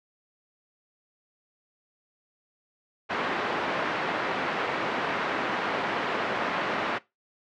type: band-pass noise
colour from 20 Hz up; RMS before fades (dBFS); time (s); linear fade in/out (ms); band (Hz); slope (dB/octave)
white; -29; 3.09-6.99; 20; 210 to 1600; 12
effects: noise-tail reverb RT60 0.2 s tail -19 dB re dry + low-pass 4000 Hz 12 dB/octave